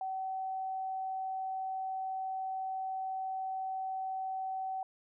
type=tone; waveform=sine; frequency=761 Hz; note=F#5; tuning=48 cents sharp; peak=-34 dBFS; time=0.01-4.83 s; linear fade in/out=2 ms; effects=none